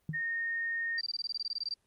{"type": "tone with exponential decay", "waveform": "sine", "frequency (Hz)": 155.56, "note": "D#3", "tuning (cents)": 0, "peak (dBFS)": -29, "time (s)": [0.09, 0.22], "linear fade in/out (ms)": 2, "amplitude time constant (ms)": 28}
{"type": "tone", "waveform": "sine", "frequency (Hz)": 1844, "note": "A#6", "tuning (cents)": -19, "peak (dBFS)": -31, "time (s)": [0.13, 1.01], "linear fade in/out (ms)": 20}
{"type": "tone bursts", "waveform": "sine", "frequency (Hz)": 4699, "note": "D8", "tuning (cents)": 0, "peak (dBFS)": -32, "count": 15, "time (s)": [0.98, 1.739], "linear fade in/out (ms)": 2, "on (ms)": 31, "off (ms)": 21}
{"effects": ["pink hiss -74 dBFS RMS until 1.86 s", "Opus 24 kbps"]}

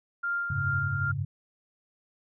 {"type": "tone with tremolo", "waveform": "sine", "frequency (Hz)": 1396.9, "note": "F6", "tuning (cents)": 0, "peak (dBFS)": -26, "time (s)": [0.23, 1.12], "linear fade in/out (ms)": 10, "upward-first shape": "sine", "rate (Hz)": 2.5, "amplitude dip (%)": 45}
{"type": "chord", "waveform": "sine", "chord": "F# suspended second", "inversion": "none", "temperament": "equal", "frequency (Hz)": [92.5, 103.83, 138.59], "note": ["F#2", "G#2", "C#3"], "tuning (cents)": [0, 0, 0], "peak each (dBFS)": [-35, -32, -31], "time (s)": [0.5, 1.25], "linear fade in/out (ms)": 5}
{"effects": []}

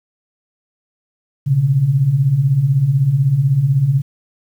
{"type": "beating tone pair", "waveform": "sine", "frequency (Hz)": [123.47, 139.47], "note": ["B2", "C#3"], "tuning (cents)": [0, 11], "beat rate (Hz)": 16, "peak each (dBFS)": [-18, -12], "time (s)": [1.46, 4.02], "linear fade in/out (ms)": 20, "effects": ["8-bit"]}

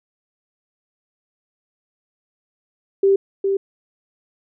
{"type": "tone with echo", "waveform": "sine", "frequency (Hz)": 392, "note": "G4", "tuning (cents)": 0, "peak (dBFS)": -11, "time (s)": [3.03, 3.16], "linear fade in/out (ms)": 5, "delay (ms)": 410, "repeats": 1, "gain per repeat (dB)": -5, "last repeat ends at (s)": 3.57, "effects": []}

